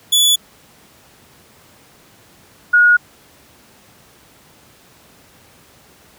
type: tone pair in turn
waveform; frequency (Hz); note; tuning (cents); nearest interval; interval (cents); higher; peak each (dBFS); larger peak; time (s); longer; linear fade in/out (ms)
sawtooth / sine; 3437 / 1445.1; A7 / F#6; -41 / -41; octave + minor third; 1500; first; -7; neither; 0.12-0.36 / 2.73-2.97; neither; 10
effects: pink hiss -48 dBFS RMS until 6.18 s + high-pass 80 Hz 12 dB/octave